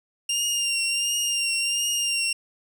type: tone with vibrato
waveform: 20% pulse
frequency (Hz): 2794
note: F7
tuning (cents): 0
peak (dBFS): -17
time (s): 0.29-2.33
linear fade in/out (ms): 5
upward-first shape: triangle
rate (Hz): 1.4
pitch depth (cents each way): 40
effects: none